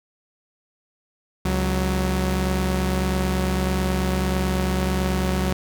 sawtooth tone pair together, 69.1 / 185.7 Hz, C#2 / F#3, -5 / +7 cents, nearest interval octave + perfect fourth, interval 1712 cents, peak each -19 dBFS, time 1.45-5.53 s, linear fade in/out 5 ms, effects none

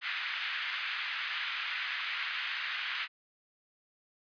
pink band-pass noise, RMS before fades -36 dBFS, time 0.01-3.08 s, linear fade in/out 50 ms, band 1500 to 3400 Hz, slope 24 dB/octave, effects resampled to 11025 Hz

